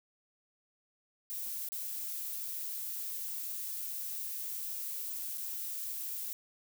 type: noise with dropouts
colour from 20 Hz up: violet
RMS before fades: -39 dBFS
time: 1.3-6.33 s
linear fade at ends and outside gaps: 0 ms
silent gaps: 1.688-1.72 / 5.375-5.38 s
effects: none